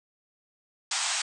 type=band-pass noise; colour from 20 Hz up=white; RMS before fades=-29 dBFS; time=0.91-1.22 s; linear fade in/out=5 ms; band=670 to 8700 Hz; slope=96 dB/octave; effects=none